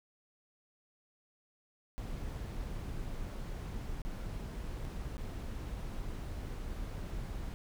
brown noise with dropouts, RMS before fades -40 dBFS, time 1.98-7.54 s, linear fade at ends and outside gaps 0 ms, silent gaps 4.018-4.05 / 4.847-4.851 / 5.169-5.18 s, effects none

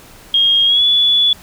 sine tone with pitch glide, 3248 to 3429 Hz, G#7 to A7, -39 to -45 cents, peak -9 dBFS, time 0.34-1.33 s, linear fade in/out 2 ms, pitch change +94 cents, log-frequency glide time 0.66-0.84 s, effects pink hiss -41 dBFS RMS until 1.42 s

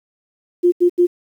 sine tone bursts, 352.8 Hz, F4, 18 cents sharp, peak -9 dBFS, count 3, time 0.63-1.07 s, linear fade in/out 20 ms, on 92 ms, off 82 ms, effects 8-bit

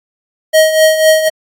square tone with tremolo, 630 Hz, D#5, 21 cents sharp, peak -4 dBFS, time 0.53-1.3 s, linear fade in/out 20 ms, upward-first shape triangle, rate 4 Hz, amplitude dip 70%, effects AAC 64 kbps

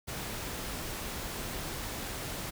pink noise, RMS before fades -38 dBFS, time 0.07-2.51 s, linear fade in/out 20 ms, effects none

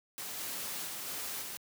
white noise with level steps, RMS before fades -41 / -39 / -41 / -39 / -42 dBFS, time 0.18-1.57 s, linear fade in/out 0 ms, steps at 0.37 / 0.86 / 1.06 / 1.41 s, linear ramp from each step 20 ms, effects high-pass 100 Hz 12 dB/octave

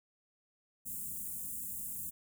white band-stop noise, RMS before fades -41 dBFS, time 0.85-2.11 s, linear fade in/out 20 ms, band 270 to 7500 Hz, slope 48 dB/octave, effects none

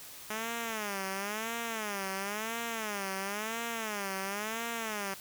5% pulse tone with vibrato, 211.4 Hz, G#3, 31 cents sharp, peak -23 dBFS, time 0.3-5.14 s, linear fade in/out 2 ms, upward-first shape sine, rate 0.97 Hz, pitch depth 170 cents each way, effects white hiss -48 dBFS RMS until 5.2 s

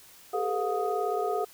sine tone cluster, 398.3 / 436.2 / 491.9 / 717 / 1249 Hz, G4 / A4 / B4 / F5 / D#6, +28 / -15 / -7 / +45 / +6 cents, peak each -32 / -31 / -38 / -30 / -36 dBFS, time 0.33-1.45 s, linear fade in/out 10 ms, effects white hiss -53 dBFS RMS until 1.53 s

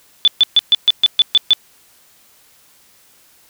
sine tone bursts, 3484 Hz, A7, 18 cents flat, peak -6 dBFS, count 9, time 0.25-1.533 s, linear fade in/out 0 ms, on 27 ms, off 130 ms, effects white hiss -51 dBFS RMS until 3.49 s

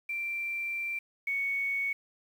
sine tone pair in turn, 2355 / 2223 Hz, D7 / C#7, +4 / +4 cents, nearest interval minor second, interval 100 cents, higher first, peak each -31 / -28 dBFS, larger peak second, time 0.09-0.99 / 1.27-1.93 s, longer first, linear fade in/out 5 ms, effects 9-bit

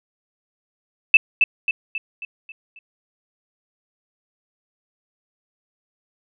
sine tone with echo, 2637 Hz, E7, in tune, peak -5 dBFS, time 1.14-1.17 s, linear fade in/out 2 ms, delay 270 ms, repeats 6, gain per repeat -6 dB, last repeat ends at 2.79 s, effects none

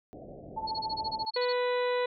white low-pass noise, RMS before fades -46 dBFS, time 0.13-1.25 s, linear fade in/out 0 ms, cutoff 720 Hz, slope 96 dB/octave
sine tone with tremolo, 880 Hz, A5, in tune, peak -28 dBFS, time 0.56-1.31 s, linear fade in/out 20 ms, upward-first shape triangle, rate 14 Hz, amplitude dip 85%
sine tone bursts, 4345 Hz, C#8, 35 cents flat, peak -33 dBFS, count 12, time 0.67-1.528 s, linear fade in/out 10 ms, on 44 ms, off 30 ms
harmonic tone, 493.9 Hz, B4, in tune, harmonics 1 / 2 / 3 / 4 / 5 / 6 / 7 / 8, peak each -27 / -34 / -42 / -39 / -44 / -50 / -48 / -43 dBFS, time 1.36-2.06 s, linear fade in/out 5 ms
effects none

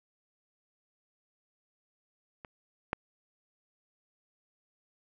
clicks, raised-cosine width 0.5 ms, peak -29 / -14 dBFS, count 2, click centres 2.448 / 2.931 s, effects none

